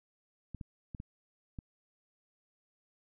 clicks, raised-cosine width 5 ms, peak -29 dBFS, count 5, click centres 0.547 / 0.612 / 0.948 / 1.001 / 1.588 s, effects none

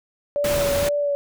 sine tone with vibrato, 574 Hz, D5, 40 cents flat, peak -19 dBFS, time 0.36-1.15 s, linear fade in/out 0 ms, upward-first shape sine, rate 2.1 Hz, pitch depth 24 cents each way
pink noise, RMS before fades -26 dBFS, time 0.44-0.89 s, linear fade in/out 5 ms
effects none

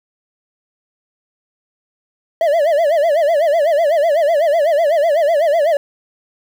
triangle tone with vibrato, 622.3 Hz, D#5, in tune, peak -9 dBFS, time 2.41-5.77 s, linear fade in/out 2 ms, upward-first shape sine, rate 8 Hz, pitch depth 170 cents each way, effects 7-bit

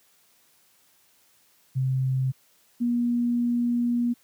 sine tone pair in turn, 131.1 / 239.7 Hz, C3 / A#3, +4 / +48 cents, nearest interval minor seventh, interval 1044 cents, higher second, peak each -21 dBFS, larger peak neither, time 1.75-2.32 / 2.8-4.14 s, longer second, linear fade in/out 20 ms, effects white hiss -62 dBFS RMS until 4.23 s + high-pass 80 Hz 12 dB/octave

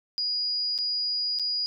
sine tone with dropouts, 4893 Hz, D#8, 30 cents flat, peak -25 dBFS, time 0.18-1.66 s, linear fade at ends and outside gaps 0 ms, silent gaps 0.779-0.787 / 1.388-1.396 s, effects none

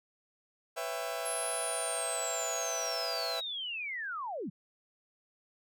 sawtooth chord, C# half-diminished seventh, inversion third, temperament just, 498.9 / 554.4 / 665.2 / 798.3 Hz, B4 / C#5 / E5 / G5, +17 / 0 / +16 / +31 cents, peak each -37 / -39 / -33 / -39 dBFS, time 0.76-3.41 s, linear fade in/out 20 ms
sine linear sweep, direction down, 11110 to 141.6 Hz, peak -35 dBFS, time 1.25-4.5 s, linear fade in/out 10 ms
effects none

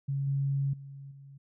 sine tone with level steps, 138.4 Hz, C#3, 2 cents flat, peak -28 / -26 / -42 / -47 dBFS, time 0.08-1.38 s, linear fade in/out 10 ms, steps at 0.27 / 0.73 / 1.11 s, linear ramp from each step 5 ms, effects none

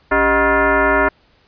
sine tone with frequency modulation, 396.6 Hz, G4, 20 cents sharp, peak -11 dBFS, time 0.11-1.09 s, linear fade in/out 10 ms, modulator 339 Hz, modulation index 4.3, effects pink hiss -55 dBFS RMS until 1.47 s + resampled to 11025 Hz

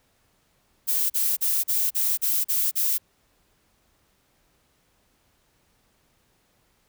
violet noise bursts, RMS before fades -23 dBFS, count 8, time 0.87-2.983 s, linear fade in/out 20 ms, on 230 ms, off 39 ms, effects pink hiss -66 dBFS RMS until 6.88 s

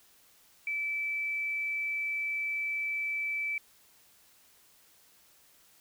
sine tone, 2315 Hz, D7, 25 cents flat, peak -30 dBFS, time 0.67-3.58 s, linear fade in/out 2 ms, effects white hiss -62 dBFS RMS until 5.8 s

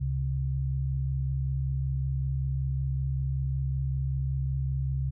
sine tone pair together, 69.3 / 134.58 Hz, C#2 / C3, 0 / +49 cents, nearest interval major seventh, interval 1149 cents, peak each -30 / -28 dBFS, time 0-5.11 s, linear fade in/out 20 ms, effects none

